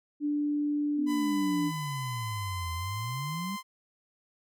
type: tone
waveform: sine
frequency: 293.7 Hz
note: D4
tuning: in tune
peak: -26 dBFS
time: 0.2-1.72 s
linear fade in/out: 50 ms
type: exponential two-way sweep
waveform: sine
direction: down then up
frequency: 261.6 to 82.41 to 205.6 Hz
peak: -33 dBFS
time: 0.97-3.57 s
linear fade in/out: 20 ms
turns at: 2.73 s
type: tone with pitch glide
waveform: sawtooth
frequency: 1001 to 1038.7 Hz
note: B5 to C6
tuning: +23 to -13 cents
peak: -32 dBFS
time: 1.06-3.63 s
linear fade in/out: 50 ms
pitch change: +64 cents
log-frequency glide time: 1.58-2.91 s
effects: none